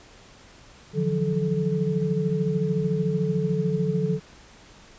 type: tone cluster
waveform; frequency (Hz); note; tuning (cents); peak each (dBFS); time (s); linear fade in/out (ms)
sine; 148.3 / 168.5 / 182 / 433.5; D3 / E3 / F#3 / A4; +17 / +38 / -28 / -26; -27; 0.93-4.2; 50
effects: pink hiss -50 dBFS RMS until 4.98 s + resampled to 16000 Hz